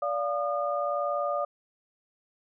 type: tone cluster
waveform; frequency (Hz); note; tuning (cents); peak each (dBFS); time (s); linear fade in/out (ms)
sine; 579 / 700 / 1217; D5 / F5 / D#6; -25 / +4 / -39; -29 / -32 / -31; 0.02-1.45; 5
effects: none